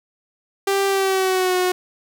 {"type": "tone with pitch glide", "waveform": "sawtooth", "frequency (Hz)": [393.3, 364.8], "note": ["G4", "F#4"], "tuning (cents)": [6, -24], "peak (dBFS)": -13, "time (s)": [0.67, 1.72], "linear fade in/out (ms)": 5, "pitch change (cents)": -130, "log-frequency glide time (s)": [0.87, 1.56], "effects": ["9-bit"]}